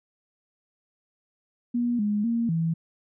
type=tone with pitch steps; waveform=sine; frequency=240.2 / 207.9 / 232.5 / 164.1 Hz; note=B3 / G#3 / A#3 / E3; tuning=-48 / +2 / -4 / -8 cents; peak=-22 dBFS; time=1.74-2.74 s; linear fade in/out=10 ms; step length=250 ms; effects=none